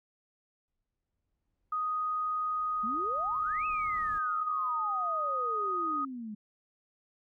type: noise with exponential growth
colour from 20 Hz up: brown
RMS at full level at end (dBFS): -48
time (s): 0.68-4.18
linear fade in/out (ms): 0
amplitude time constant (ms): 760
type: tone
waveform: sine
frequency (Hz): 1246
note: D#6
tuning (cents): +2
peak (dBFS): -29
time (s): 1.72-6.05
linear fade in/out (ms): 5
type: exponential two-way sweep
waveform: sine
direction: up then down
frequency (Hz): 205.2 to 2637 to 205.2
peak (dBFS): -37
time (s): 2.83-6.35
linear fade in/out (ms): 10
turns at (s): 3.66
effects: none

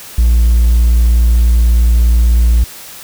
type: tone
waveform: triangle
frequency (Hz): 58.27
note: A#1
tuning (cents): 0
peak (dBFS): -3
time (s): 0.18-2.64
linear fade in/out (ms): 5
effects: tanh soft clip ceiling 0 dBFS + white hiss -32 dBFS RMS until 3.03 s

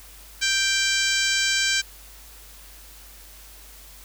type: harmonic tone with a mistuned harmonic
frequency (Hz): 784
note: G5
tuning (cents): 0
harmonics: 2 / 3 / 4 / 5 / 6 / 7 / 8 / 9 / 10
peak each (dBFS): -25 / -27 / -28 / -29 / -30 / -30 / -31 / -32 / -32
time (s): 0.41-1.82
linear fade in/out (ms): 20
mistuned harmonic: 5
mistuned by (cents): +16
effects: added 50 Hz sine -47 dBFS peak until 4.04 s + white hiss -47 dBFS RMS until 4.04 s

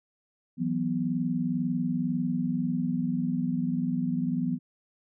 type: chord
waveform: sine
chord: E suspended second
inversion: none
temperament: equal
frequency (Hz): 164.81 / 185 / 246.9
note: E3 / F#3 / B3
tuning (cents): 0 / 0 / 0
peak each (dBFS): -31 / -31 / -28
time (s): 0.57-4.59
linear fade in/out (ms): 50
effects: none

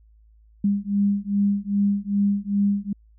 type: beating tone pair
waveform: sine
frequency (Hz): 200.3 / 202.8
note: G3 / G#3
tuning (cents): +38 / -41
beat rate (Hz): 2.5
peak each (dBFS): -22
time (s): 0.64-2.93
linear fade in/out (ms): 5
effects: added 54 Hz sine -51 dBFS peak until 3.18 s

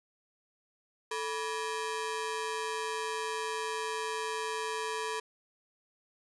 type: ring-modulated tone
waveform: sawtooth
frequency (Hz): 710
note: F5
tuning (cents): +28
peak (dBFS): -26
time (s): 1.11-5.2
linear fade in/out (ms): 5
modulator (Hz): 270
effects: resampled to 24000 Hz

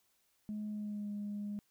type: tone with pitch glide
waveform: sine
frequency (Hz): 211.3 to 205.8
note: G#3 to G#3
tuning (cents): +30 to -16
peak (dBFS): -36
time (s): 0.49-1.59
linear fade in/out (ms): 0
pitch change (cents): -46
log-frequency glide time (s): 0.68-1.1
effects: tanh soft clip ceiling -34 dBFS + white hiss -75 dBFS RMS until 1.7 s

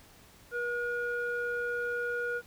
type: tone with low-pass filter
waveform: square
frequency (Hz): 480.1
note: B4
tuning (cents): -49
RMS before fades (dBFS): -33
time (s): 0.51-2.42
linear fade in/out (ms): 50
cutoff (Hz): 1400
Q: 4.1
effects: pink hiss -57 dBFS RMS until 2.46 s

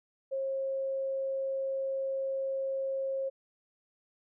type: tone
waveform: sine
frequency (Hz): 538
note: C5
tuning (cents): +48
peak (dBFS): -30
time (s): 0.31-3.3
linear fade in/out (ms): 20
effects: none

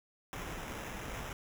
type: noise with sample-and-hold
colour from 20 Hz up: pink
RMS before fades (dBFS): -42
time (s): 0.33-1.33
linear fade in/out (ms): 0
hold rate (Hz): 4410
effects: none

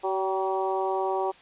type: harmonic tone with a mistuned harmonic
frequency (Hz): 190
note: F#3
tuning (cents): +46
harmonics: 2 / 3 / 4 / 5 / 6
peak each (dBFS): -28 / -33 / -29 / -32 / -37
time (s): 0.03-1.32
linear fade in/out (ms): 20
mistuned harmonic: 4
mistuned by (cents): +23
effects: white hiss -52 dBFS RMS until 1.41 s + resampled to 8000 Hz

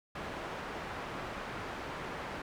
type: low-pass noise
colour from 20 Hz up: white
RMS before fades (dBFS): -41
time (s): 0.15-2.42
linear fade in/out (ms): 5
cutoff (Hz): 1400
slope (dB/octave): 12
effects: none

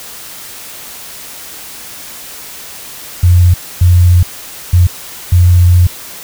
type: tone bursts at uneven times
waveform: sine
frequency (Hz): 88.6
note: F2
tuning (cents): +25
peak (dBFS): -3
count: 4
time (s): 3.23-3.54 / 3.81-4.23 / 4.73-4.87 / 5.32-5.87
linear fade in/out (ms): 5
effects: white hiss -29 dBFS RMS until 6.23 s

